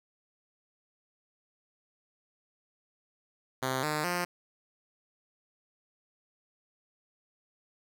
5% pulse tone with pitch steps, 130.81 / 152.01 / 176.64 Hz, C3 / D#3 / F3, 0 / -40 / +20 cents, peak -18 dBFS, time 3.62-4.25 s, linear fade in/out 10 ms, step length 210 ms, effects none

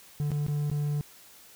triangle tone with dropouts, 146.83 Hz, D3, in tune, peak -24 dBFS, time 0.2-1.01 s, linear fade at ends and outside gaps 0 ms, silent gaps 0.306-0.317 / 0.465-0.483 / 0.7-0.714 s, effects white hiss -53 dBFS RMS until 1.55 s

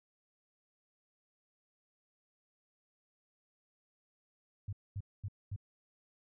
sine tone bursts, 100.1 Hz, G2, 37 cents sharp, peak -36 dBFS, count 4, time 4.68-5.562 s, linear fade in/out 5 ms, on 48 ms, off 230 ms, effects none

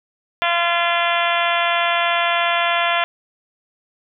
harmonic tone, 343.1 Hz, F4, 31 cents flat, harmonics 2 / 3 / 4 / 5 / 6 / 7 / 8 / 9 / 10, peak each -21 / -23 / -24 / -25 / -26 / -26 / -27 / -28 / -28 dBFS, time 0.42-3.04 s, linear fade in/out 0 ms, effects none

